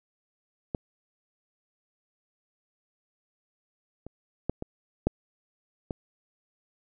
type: clicks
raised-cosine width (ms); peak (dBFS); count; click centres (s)
2; -16 / -27 / -13 / -20 / -9 / -18; 6; 0.748 / 4.066 / 4.496 / 4.624 / 5.07 / 5.908
effects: none